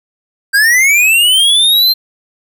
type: linear sweep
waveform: square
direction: up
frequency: 1568 to 4175 Hz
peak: -7 dBFS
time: 0.53-1.94 s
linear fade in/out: 20 ms
effects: none